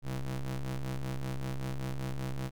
40% pulse ring-modulated tone, 65.3 Hz, C2, 3 cents flat, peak -29 dBFS, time 0.02-2.51 s, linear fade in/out 50 ms, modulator 67.9 Hz, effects none

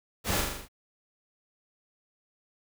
pink noise with echo, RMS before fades -29 dBFS, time 0.24-0.44 s, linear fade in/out 50 ms, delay 41 ms, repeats 6, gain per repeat -3 dB, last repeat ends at 0.686 s, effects none

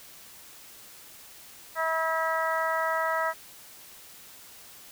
harmonic tone, 323.1 Hz, E4, 35 cents flat, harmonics 2 / 3 / 4 / 5 / 6, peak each -30 / -31 / -30 / -34 / -33 dBFS, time 1.75-3.34 s, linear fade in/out 50 ms, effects white hiss -49 dBFS RMS until 4.91 s

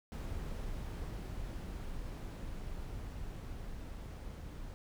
brown noise with level ramp, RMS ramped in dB -40 to -45 dBFS, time 0.12-4.74 s, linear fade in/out 0 ms, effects none

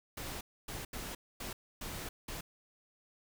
pink noise bursts at uneven times, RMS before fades -42 dBFS, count 6, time 0.17-0.41 / 0.68-0.85 / 0.93-1.15 / 1.4-1.53 / 1.81-2.09 / 2.28-2.41 s, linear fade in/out 5 ms, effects none

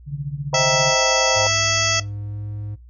sine tone with tremolo, 143 Hz, D3, 46 cents flat, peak -20 dBFS, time 0.06-0.95 s, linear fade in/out 50 ms, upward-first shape triangle, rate 15 Hz, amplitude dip 80%
sine chord, C minor seventh, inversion none, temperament just, 523.3 / 627.9 / 784.9 / 941.9 Hz, C5 / Eb5 / G5 / Bb5, 0 / +16 / +2 / +18 cents, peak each -23 / -26 / -26 / -25 dBFS, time 0.53-1.47 s, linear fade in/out 2 ms
harmonic tone, 659.3 Hz, E5, in tune, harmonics 1 / 2 / 3 / 4 / 5 / 7 / 8 / 9 / 10, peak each -26 / -26 / -26 / -26 / -26 / -26 / -26 / -26 / -26 dBFS, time 0.54-2 s, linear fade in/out 5 ms
triangle tone with pitch glide, 102.1 to 103.94 Hz, G#2 to G#2, -29 to +2 cents, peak -25 dBFS, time 1.35-2.76 s, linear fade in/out 20 ms, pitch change +31 cents, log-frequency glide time 2.1-2.45 s
effects noise-tail reverb RT60 0.2 s tail -18 dB re dry + added 60 Hz sine -41 dBFS peak until 2.89 s

